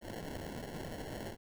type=noise with sample-and-hold; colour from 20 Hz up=blue; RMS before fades=-43 dBFS; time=0.01-1.37 s; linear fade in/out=50 ms; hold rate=1225 Hz; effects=none